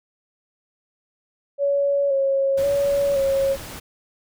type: tone with vibrato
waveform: sine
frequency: 554.4 Hz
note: C#5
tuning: in tune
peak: -17 dBFS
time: 1.58-3.57 s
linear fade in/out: 50 ms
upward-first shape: square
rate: 0.95 Hz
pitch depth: 28 cents each way
type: noise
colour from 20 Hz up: pink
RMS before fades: -36 dBFS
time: 2.57-3.8 s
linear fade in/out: 10 ms
effects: none